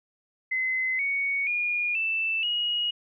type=tone with pitch steps; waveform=sine; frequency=2045 / 2230 / 2432 / 2652 / 2892 Hz; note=C7 / C#7 / D#7 / E7 / F#7; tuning=-40 / +10 / -40 / +10 / -40 cents; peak=-24 dBFS; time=0.51-2.91 s; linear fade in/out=10 ms; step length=480 ms; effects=none